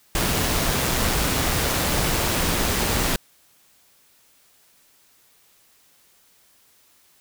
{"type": "noise with amplitude modulation", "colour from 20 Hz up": "pink", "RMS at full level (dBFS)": -21, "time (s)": [0.15, 3.16], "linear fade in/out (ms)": 2, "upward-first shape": "sine", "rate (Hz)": 122, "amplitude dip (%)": 25, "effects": ["white hiss -58 dBFS RMS until 7.2 s"]}